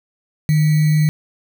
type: tone with sample-and-hold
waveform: sine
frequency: 153.6 Hz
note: D#3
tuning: 22 cents flat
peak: -11 dBFS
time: 0.49-1.09 s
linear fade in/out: 0 ms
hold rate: 2100 Hz
effects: none